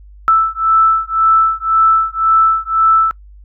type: beating tone pair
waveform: sine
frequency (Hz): 1318.5 / 1320.4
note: E6 / E6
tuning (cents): 0 / +2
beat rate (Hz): 1.9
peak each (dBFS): -12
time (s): 0.28-3.11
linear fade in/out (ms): 0
effects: noise-tail reverb RT60 0.1 s tail -23 dB re dry + added 50 Hz sine -36 dBFS peak until 3.44 s